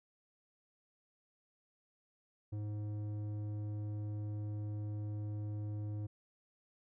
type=tone with low-pass filter; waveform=square; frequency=104.9 Hz; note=G#2; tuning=18 cents sharp; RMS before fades=-40 dBFS; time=2.52-6.07 s; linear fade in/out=10 ms; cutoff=370 Hz; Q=0.67; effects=none